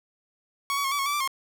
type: tone with pitch steps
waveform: sawtooth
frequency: 1114 / 1131 / 1083 / 1148 / 1096 / 1155 / 1174 / 1073 Hz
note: C#6 / C#6 / C#6 / D6 / C#6 / D6 / D6 / C6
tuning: +8 / +34 / -41 / -40 / -20 / -29 / -1 / +43 cents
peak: -21 dBFS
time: 0.7-1.276 s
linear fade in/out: 0 ms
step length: 72 ms
effects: none